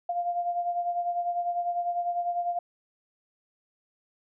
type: beating tone pair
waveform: sine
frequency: 698.5 / 708.5 Hz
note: F5 / F5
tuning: 0 / +25 cents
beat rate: 10 Hz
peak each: -27 / -34 dBFS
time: 0.09-2.59 s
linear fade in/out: 5 ms
effects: none